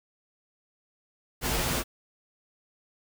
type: noise with comb filter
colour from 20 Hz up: pink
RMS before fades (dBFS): -28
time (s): 1.41-1.84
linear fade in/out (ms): 50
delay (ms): 10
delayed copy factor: -0.55
effects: none